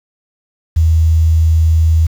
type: tone with quantisation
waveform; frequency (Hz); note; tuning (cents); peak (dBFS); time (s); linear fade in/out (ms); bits
sine; 80.6; E2; -38; -7; 0.76-2.07; 10; 6
effects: none